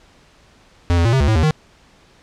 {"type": "tone with pitch steps", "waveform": "square", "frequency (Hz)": [86.8, 84.8, 115.8, 133.3, 71.7, 109.7, 79.3, 154.9], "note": ["F2", "E2", "A#2", "C3", "D2", "A2", "D#2", "D#3"], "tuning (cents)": [-10, 50, -11, 33, -41, -5, 33, -7], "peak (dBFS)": -13, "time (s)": [0.9, 1.508], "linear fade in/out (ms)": 0, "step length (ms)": 76, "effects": ["pink hiss -51 dBFS RMS until 2.22 s", "low-pass 6000 Hz 12 dB/octave"]}